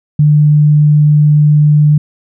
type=tone; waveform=sine; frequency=149.4 Hz; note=D3; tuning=30 cents sharp; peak=-4 dBFS; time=0.19-1.98 s; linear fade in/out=5 ms; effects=none